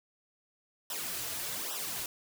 white noise with flanger, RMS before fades -37 dBFS, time 0.9-2.06 s, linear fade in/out 2 ms, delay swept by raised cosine 0.44 to 5.34 ms, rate 1.2 Hz, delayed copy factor -0.95, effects none

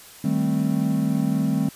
triangle chord, A half-diminished seventh, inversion second, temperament equal with one note detuned, 156.46 / 196 / 220 / 261.6 Hz, Eb3 / G3 / A3 / C4, +10 / 0 / 0 / 0 cents, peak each -23 dBFS, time 0.24-1.69 s, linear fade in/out 5 ms, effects white hiss -45 dBFS RMS until 1.75 s + resampled to 32000 Hz

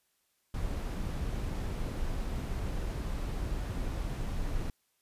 brown noise, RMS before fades -34 dBFS, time 0.54-4.7 s, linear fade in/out 2 ms, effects white hiss -75 dBFS RMS until 5.01 s + resampled to 32000 Hz

